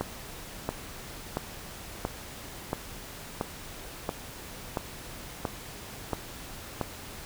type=click train; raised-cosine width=1 ms; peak=-14 dBFS; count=11; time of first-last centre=0.01-6.813 s; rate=1.47 Hz; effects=pink hiss -43 dBFS RMS until 7.25 s